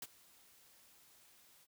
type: noise with ADSR envelope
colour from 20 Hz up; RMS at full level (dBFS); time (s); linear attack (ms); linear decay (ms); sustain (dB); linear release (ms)
white; -43; 0.02-1.67; 4; 37; -22; 42
effects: none